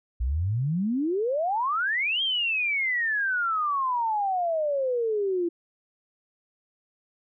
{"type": "exponential two-way sweep", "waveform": "sine", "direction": "up then down", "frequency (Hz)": [56.4, 3246, 335.8], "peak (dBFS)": -23, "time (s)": [0.2, 5.49], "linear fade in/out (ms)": 10, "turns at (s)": 2.22, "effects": []}